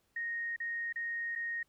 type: tone with dropouts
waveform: sine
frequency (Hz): 1863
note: A#6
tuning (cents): -2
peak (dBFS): -34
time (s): 0.16-1.63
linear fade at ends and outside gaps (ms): 5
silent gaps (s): 0.563-0.601 / 0.927-0.958 / 1.353-1.358
effects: pink hiss -75 dBFS RMS until 1.68 s